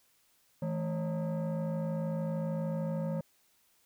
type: tone with frequency modulation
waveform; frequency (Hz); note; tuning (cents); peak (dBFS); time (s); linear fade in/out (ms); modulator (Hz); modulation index
sine; 162.9; E3; -20; -28; 0.62-3.21; 5; 379; 1
effects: tanh soft clip ceiling -30 dBFS + white hiss -69 dBFS RMS until 3.85 s